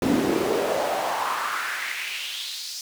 brown noise with high-pass filter sweep, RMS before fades -26 dBFS, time 0.02-2.81 s, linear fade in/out 2 ms, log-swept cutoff 240 to 5400 Hz, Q 3.2, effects none

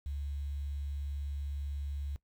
sine tone with quantisation, 71 Hz, C#2, 42 cents sharp, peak -35 dBFS, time 0.06-2.16 s, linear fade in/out 0 ms, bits 10, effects noise-tail reverb RT60 0.1 s tail -19 dB re dry

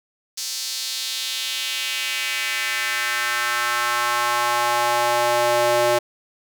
square tone with high-pass filter sweep, 120 Hz, B2, 49 cents flat, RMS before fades -22 dBFS, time 0.37-5.99 s, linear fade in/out 10 ms, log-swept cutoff 5200 to 520 Hz, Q 2.1, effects none

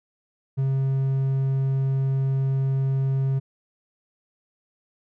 triangle tone, 134.6 Hz, C3, 49 cents sharp, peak -18 dBFS, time 0.57-3.4 s, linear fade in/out 20 ms, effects none

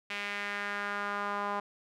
sawtooth tone with band-pass filter sweep, 203.4 Hz, G#3, 36 cents flat, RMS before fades -35 dBFS, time 0.1-1.6 s, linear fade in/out 5 ms, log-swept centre 2400 to 1000 Hz, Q 2.4, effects none

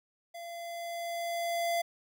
square tone with level ramp, 683 Hz, F5, 39 cents flat, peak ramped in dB -42 to -28 dBFS, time 0.34-1.82 s, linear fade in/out 10 ms, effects none

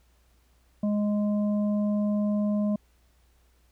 harmonic tone, 207.7 Hz, G#3, in tune, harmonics 1 / 3 / 5, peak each -23 / -33 / -46 dBFS, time 0.83-2.76 s, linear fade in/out 5 ms, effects added 60 Hz sine -61 dBFS peak until 3.71 s + pink hiss -68 dBFS RMS until 3.71 s

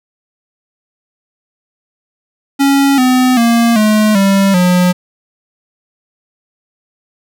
square tone with pitch steps, 277.2 / 254.2 / 233.1 / 213.8 / 196.01 / 179.74 Hz, C#4 / C4 / A#3 / A3 / G3 / F#3, 0 / -50 / 0 / -49 / 0 / -50 cents, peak -8 dBFS, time 2.59-4.93 s, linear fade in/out 20 ms, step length 390 ms, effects none

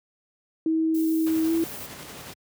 sine tone with pitch glide, 321 to 330.2 Hz, E4 to E4, -46 to +3 cents, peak -20 dBFS, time 0.66-1.64 s, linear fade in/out 2 ms, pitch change +49 cents, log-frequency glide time 1.46-1.52 s
violet noise, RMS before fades -39 dBFS, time 0.94-1.87 s, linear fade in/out 10 ms
pink noise with tremolo, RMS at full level -39 dBFS, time 1.26-2.34 s, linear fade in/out 10 ms, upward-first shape square, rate 11 Hz, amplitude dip 25%
effects high-pass 100 Hz 12 dB/octave

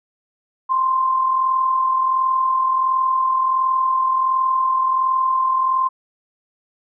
sine tone with amplitude modulation, 1046.5 Hz, C6, in tune, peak -13 dBFS, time 0.69-5.89 s, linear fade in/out 20 ms, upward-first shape sine, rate 41.4 Hz, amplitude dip 45%, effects none

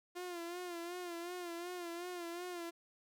sawtooth tone with vibrato, 349.2 Hz, F4, in tune, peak -38 dBFS, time 0.15-2.71 s, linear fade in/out 20 ms, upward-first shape sine, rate 2.7 Hz, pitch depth 61 cents each way, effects none

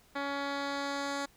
10% pulse tone with low-pass filter sweep, 280.7 Hz, C#4, 22 cents sharp, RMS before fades -35 dBFS, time 0.15-1.26 s, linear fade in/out 10 ms, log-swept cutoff 3000 to 7300 Hz, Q 1.2, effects pink hiss -63 dBFS RMS until 1.36 s

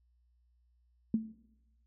sine tone with exponential decay, 222 Hz, A3, 16 cents sharp, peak -22 dBFS, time 1.14-1.27 s, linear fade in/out 2 ms, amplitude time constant 28 ms, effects noise-tail reverb RT60 0.9 s tail -17 dB re dry + added 60 Hz sine -67 dBFS peak until 1.86 s

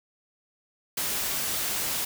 white noise, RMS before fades -29 dBFS, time 0.97-2.05 s, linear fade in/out 5 ms, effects none

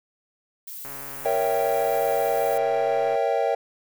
violet noise, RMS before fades -37 dBFS, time 0.67-2.58 s, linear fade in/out 5 ms
click train, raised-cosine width 0.5 ms, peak -26 dBFS, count 319, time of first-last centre 0.85-3.154 s, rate 138 Hz
triangle chord, A# diminished seventh, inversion none, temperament equal, 466.2 / 554.4 / 659.3 / 784 Hz, A#4 / C#5 / E5 / G5, 0 / 0 / 0 / 0 cents, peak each -24 dBFS, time 1.25-3.55 s, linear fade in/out 5 ms
effects none

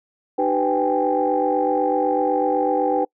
sine tone cluster, 303.3 / 387.7 / 499.3 / 782 / 830 Hz, D#4 / G4 / B4 / G5 / G#5, -44 / -19 / +19 / -4 / -1 cents, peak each -24 / -26 / -21 / -21 / -27 dBFS, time 0.38-3.05 s, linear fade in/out 10 ms, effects noise-tail reverb RT60 0.1 s tail -26 dB re dry + tanh soft clip ceiling -7 dBFS

